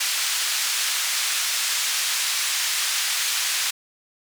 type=band-pass noise; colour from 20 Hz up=white; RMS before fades=-24 dBFS; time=0-3.71 s; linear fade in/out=10 ms; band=1500 to 7400 Hz; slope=12 dB/octave; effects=none